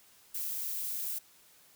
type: noise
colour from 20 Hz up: violet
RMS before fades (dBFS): -36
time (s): 0.34-1.19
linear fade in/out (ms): 10
effects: white hiss -61 dBFS RMS until 1.75 s